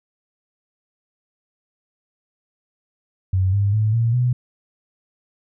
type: tone with pitch steps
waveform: sine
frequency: 93.9 / 100.64 / 107.86 / 115.6 / 123.9 Hz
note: F#2 / G2 / A2 / A#2 / B2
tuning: +26 / +46 / -34 / -14 / +6 cents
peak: -15 dBFS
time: 3.33-4.33 s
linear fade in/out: 5 ms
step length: 200 ms
effects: none

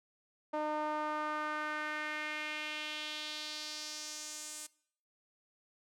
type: tone with band-pass filter sweep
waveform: sawtooth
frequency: 303.8 Hz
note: D#4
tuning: 41 cents flat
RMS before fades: -39 dBFS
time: 0.53-4.67 s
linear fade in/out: 10 ms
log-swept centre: 770 to 8300 Hz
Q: 2.3
effects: noise-tail reverb RT60 0.6 s tail -22 dB re dry

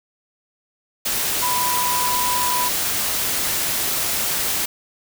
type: tone in noise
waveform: sine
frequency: 987.8 Hz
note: B5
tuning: in tune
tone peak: -21 dBFS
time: 1.42-2.69 s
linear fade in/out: 10 ms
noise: white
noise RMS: -22 dBFS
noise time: 1.05-4.66 s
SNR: -2 dB
effects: none

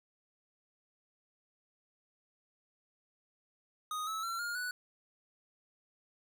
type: tone with pitch steps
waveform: square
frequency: 1244.5 / 1299.6 / 1357.1 / 1417.2 / 1480 Hz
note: D#6 / E6 / E6 / F6 / F#6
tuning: 0 / -25 / +50 / +25 / 0 cents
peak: -36 dBFS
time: 3.91-4.71 s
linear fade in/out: 2 ms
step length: 160 ms
effects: none

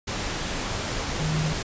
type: tone in noise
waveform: sine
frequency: 155.56 Hz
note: D#3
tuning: in tune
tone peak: -24 dBFS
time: 1.19-1.53 s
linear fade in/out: 10 ms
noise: pink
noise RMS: -29 dBFS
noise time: 0.07-1.63 s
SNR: +2 dB
effects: resampled to 16000 Hz

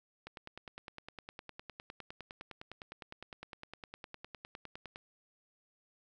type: click train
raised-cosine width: 0.3 ms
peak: -29 dBFS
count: 47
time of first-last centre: 0.27-4.959 s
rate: 9.81 Hz
effects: none

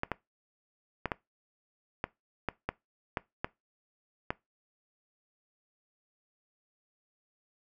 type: clicks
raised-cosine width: 0.5 ms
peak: -15 dBFS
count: 10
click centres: 0.034 / 0.117 / 1.057 / 1.118 / 2.041 / 2.487 / 2.69 / 3.172 / 3.445 / 4.305 s
effects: noise-tail reverb RT60 0.2 s tail -21 dB re dry

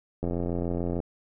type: click train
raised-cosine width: 2 ms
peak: -17 dBFS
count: 68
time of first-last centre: 0.23-1.002 s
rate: 86.8 Hz
effects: none

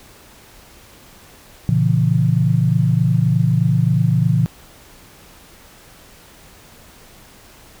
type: chord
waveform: sine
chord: A# diminished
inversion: none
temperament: just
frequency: 116.54 / 139.85 / 167.82 Hz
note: A#2 / C#3 / E3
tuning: 0 / +16 / +31 cents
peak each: -17 dBFS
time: 1.69-4.46 s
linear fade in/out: 0 ms
effects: pink hiss -45 dBFS RMS until 7.8 s

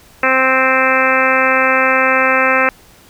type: harmonic tone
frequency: 261.6 Hz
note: C4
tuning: in tune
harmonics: 1 / 2 / 3 / 4 / 5 / 6 / 7 / 8 / 9 / 10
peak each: -23 / -17 / -22 / -20 / -17 / -18 / -19 / -20 / -21 / -20 dBFS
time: 0.23-2.69 s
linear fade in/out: 2 ms
effects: pink hiss -45 dBFS RMS until 3.09 s

